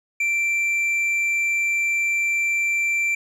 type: tone with tanh clipping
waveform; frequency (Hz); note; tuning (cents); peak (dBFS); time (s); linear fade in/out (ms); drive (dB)
sine; 2349; D7; 0; -20; 0.2-3.15; 5; 5
effects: none